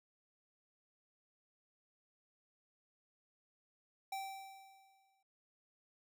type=tone with exponential decay; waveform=square; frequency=777 Hz; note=G5; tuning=16 cents flat; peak=-39 dBFS; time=4.12-5.23 s; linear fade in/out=5 ms; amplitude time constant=240 ms; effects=none